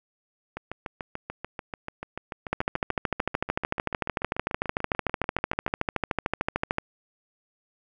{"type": "two click trains", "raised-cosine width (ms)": 0.5, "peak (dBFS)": [-9, -18], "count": [58, 36], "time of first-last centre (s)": [[2.53, 6.784], [0.57, 5.679]], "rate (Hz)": [13.4, 6.85], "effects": []}